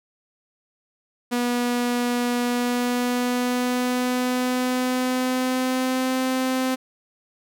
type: tone with pitch glide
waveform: sawtooth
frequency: 243 to 258.9 Hz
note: B3 to C4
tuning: -28 to -18 cents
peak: -17 dBFS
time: 1.31-6.76 s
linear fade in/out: 20 ms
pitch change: +110 cents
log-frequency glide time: 2.43-6.19 s
effects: none